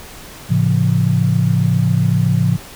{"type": "chord", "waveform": "sine", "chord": "A augmented", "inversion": "none", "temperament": "just", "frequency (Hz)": [110, 137.5, 171.88], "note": ["A2", "C#3", "E#3"], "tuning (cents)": [0, -14, -27], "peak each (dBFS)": -16, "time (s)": [0.49, 2.57], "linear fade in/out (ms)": 20, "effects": ["pink hiss -36 dBFS RMS until 2.75 s"]}